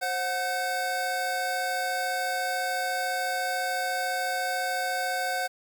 square tone cluster, 529 / 733 / 1533 Hz, C5 / F#5 / G6, +19 / -16 / -39 cents, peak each -36 / -30 / -32 dBFS, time 0.01-5.48 s, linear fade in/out 20 ms, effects 9-bit

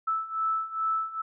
sine beating tone pair, 1312 / 1314.4 Hz, E6 / E6, -9 / -5 cents, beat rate 2.4 Hz, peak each -31 / -28 dBFS, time 0.07-1.22 s, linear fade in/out 10 ms, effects none

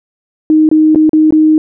sine tone with dropouts, 311.1 Hz, D#4, in tune, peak -4 dBFS, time 0.5-1.58 s, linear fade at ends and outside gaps 1 ms, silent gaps 0.69-0.714 / 0.948-0.958 / 1.094-1.132 / 1.307-1.324 s, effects none

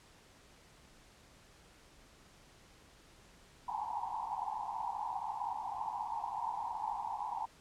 white band-pass noise, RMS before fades -39 dBFS, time 3.68-7.46 s, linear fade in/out 5 ms, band 780 to 980 Hz, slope 96 dB/octave, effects pink hiss -61 dBFS RMS until 7.6 s + low-pass 9000 Hz 12 dB/octave

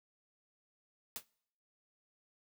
white noise with exponential decay, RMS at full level -37 dBFS, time 1.16-1.25 s, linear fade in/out 0 ms, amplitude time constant 18 ms, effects noise-tail reverb RT60 0.7 s tail -25 dB re dry

